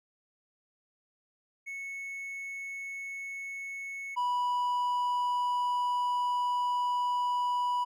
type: tone pair in turn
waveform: triangle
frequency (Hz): 2204 / 981.8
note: C#7 / B5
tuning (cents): -11 / -10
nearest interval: octave + major second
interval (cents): 1399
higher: first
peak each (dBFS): -35 / -25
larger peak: second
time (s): 1.66-4.16 / 4.16-7.85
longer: second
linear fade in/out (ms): 20
effects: none